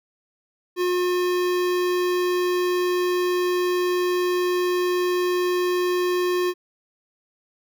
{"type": "tone with notch filter", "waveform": "square", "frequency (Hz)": 359.1, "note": "F4", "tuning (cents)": 48, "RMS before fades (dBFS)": -22, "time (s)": [0.76, 6.54], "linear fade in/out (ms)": 50, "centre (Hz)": 8300, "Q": 1.4, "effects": []}